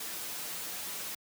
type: noise with comb filter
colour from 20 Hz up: white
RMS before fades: -39 dBFS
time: 0-1.15 s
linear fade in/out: 5 ms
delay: 7.6 ms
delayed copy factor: -0.55
effects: high-pass 100 Hz 12 dB/octave